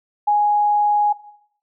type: tone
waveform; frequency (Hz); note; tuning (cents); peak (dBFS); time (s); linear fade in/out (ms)
sine; 830.6; G#5; 0; -13; 0.27-1.13; 10
effects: noise-tail reverb RT60 0.7 s tail -17 dB re dry